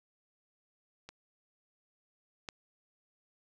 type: clicks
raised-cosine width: 0.2 ms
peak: -29 / -22 dBFS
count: 2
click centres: 1.09 / 2.488 s
effects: none